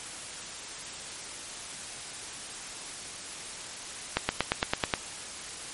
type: accelerating click train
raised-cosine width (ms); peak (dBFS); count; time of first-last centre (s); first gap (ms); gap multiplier
0.3; -7; 8; 4.17-4.938; 120; 0.97
effects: white hiss -40 dBFS RMS until 5.73 s + MP3 48 kbps